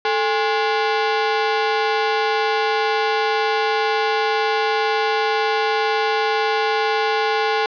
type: ring-modulated tone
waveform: sawtooth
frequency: 628 Hz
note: D#5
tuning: 16 cents sharp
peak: -10 dBFS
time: 0.05-7.66 s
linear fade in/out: 2 ms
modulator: 189 Hz
effects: resampled to 11025 Hz + 8-bit